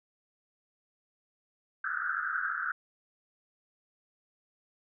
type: band-pass noise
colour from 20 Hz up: white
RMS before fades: -33 dBFS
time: 1.84-2.72 s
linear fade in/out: 5 ms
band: 1300 to 1600 Hz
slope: 96 dB/octave
effects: none